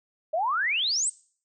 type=exponential sweep; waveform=sine; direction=up; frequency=600 to 8750 Hz; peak=-23 dBFS; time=0.33-1.1 s; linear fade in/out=10 ms; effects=noise-tail reverb RT60 0.5 s tail -22 dB re dry